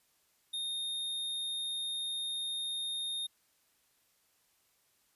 square tone, 3683 Hz, A#7, 22 cents flat, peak -35 dBFS, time 0.53-3.27 s, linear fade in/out 10 ms, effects white hiss -72 dBFS RMS until 5.15 s + resampled to 32000 Hz

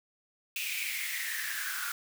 white noise with high-pass filter sweep, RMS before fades -35 dBFS, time 0.56-1.92 s, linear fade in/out 2 ms, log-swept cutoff 2600 to 1400 Hz, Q 8.9, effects none

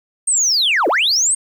sine linear two-way sweep, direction down then up, 8700 to 291.5 to 8700 Hz, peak -11 dBFS, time 0.27-1.35 s, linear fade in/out 10 ms, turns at 0.88 s, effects tanh soft clip ceiling -10 dBFS + 8-bit

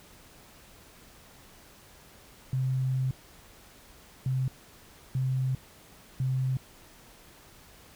sine tone bursts at uneven times, 130.5 Hz, C3, 4 cents flat, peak -25 dBFS, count 4, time 2.53-3.11 / 4.26-4.48 / 5.15-5.55 / 6.2-6.57 s, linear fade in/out 2 ms, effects pink hiss -54 dBFS RMS until 7.95 s

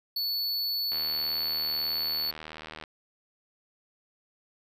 square tone, 4440 Hz, C#8, 2 cents sharp, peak -28 dBFS, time 0.16-2.31 s, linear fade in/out 5 ms
click train, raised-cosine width 0.3 ms, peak -24 dBFS, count 151, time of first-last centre 0.92-2.838 s, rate 78.2 Hz
effects none

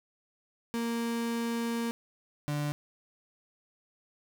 35% pulse tone pair in turn, 232.6 / 147.1 Hz, A#3 / D3, -4 / +3 cents, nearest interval minor sixth, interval 793 cents, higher first, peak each -28 dBFS, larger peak neither, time 0.74-1.91 / 2.48-2.72 s, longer first, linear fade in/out 0 ms, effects none

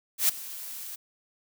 blue noise with ADSR envelope, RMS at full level -20 dBFS, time 0.18-0.96 s, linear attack 110 ms, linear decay 6 ms, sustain -19 dB, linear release 11 ms, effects none

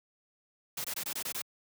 white noise bursts, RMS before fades -36 dBFS, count 7, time 0.77-1.419 s, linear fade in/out 5 ms, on 73 ms, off 23 ms, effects high-pass 100 Hz 12 dB/octave

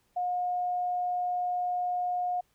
sine tone, 718 Hz, F5, 48 cents sharp, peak -27 dBFS, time 0.16-2.41 s, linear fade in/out 10 ms, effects pink hiss -71 dBFS RMS until 2.54 s

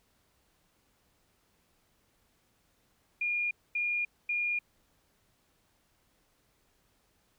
sine tone bursts, 2423 Hz, D#7, 47 cents flat, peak -28 dBFS, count 3, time 3.21-4.59 s, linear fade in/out 5 ms, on 300 ms, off 240 ms, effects pink hiss -71 dBFS RMS until 7.38 s

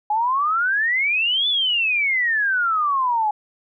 sine exponential two-way sweep, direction up then down, 826 to 3520 to 826 Hz, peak -17 dBFS, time 0.1-3.31 s, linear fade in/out 5 ms, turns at 1.48 s, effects none

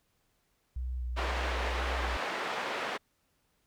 sine tone with vibrato, 61.74 Hz, B1, in tune, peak -32 dBFS, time 0.76-2.17 s, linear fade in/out 5 ms, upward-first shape square, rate 2 Hz, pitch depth 25 cents each way
pink band-pass noise, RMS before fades -35 dBFS, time 1.16-2.98 s, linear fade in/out 20 ms, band 500 to 2600 Hz, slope 12 dB/octave
effects pink hiss -74 dBFS RMS until 3.66 s

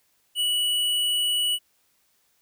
square tone, 2943 Hz, F#7, 10 cents flat, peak -22 dBFS, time 0.35-1.59 s, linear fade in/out 50 ms, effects white hiss -67 dBFS RMS until 2.41 s

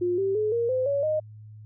sine tone with pitch steps, 354.8 / 389.2 / 426.8 / 468.2 / 513.5 / 563.2 / 617.7 Hz, F4 / G4 / G#4 / A#4 / C5 / C#5 / D#5, +27 / -12 / +47 / +8 / -33 / +27 / -13 cents, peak -22 dBFS, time 0.01-1.2 s, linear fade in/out 10 ms, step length 170 ms, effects added 107 Hz sine -42 dBFS peak until 1.65 s

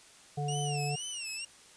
harmonic tone, 145.5 Hz, D3, 16 cents flat, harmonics 1 / 3 / 5, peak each -32 / -40 / -37 dBFS, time 0.37-0.96 s, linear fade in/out 10 ms
15% pulse tone with vibrato, 2794 Hz, F7, in tune, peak -29 dBFS, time 0.48-1.45 s, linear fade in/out 5 ms, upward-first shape sine, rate 2.1 Hz, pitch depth 140 cents each way
effects white hiss -56 dBFS RMS until 1.76 s + resampled to 22050 Hz

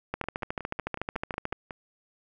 two click trains, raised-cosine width 0.5 ms, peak -15 / -22 dBFS, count 20 / 9, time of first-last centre 0.14-1.527 / 0.24-1.708 s, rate 13.7 / 5.45 Hz, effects none

